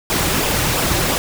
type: noise with flanger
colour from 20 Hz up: pink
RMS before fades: -18 dBFS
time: 0.1-1.18 s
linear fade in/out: 0 ms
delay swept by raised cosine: 0.47 to 4.57 ms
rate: 2.9 Hz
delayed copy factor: -0.5
effects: none